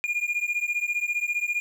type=beating tone pair; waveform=triangle; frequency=2417 / 2432 Hz; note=D7 / D#7; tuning=+49 / -40 cents; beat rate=15 Hz; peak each=-26 dBFS; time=0.04-1.6 s; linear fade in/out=0 ms; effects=none